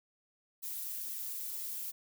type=noise with flanger; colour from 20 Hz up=violet; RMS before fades=-40 dBFS; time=0.62-1.92 s; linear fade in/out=20 ms; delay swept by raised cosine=1.5 to 5.1 ms; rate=2 Hz; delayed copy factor=+0.85; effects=none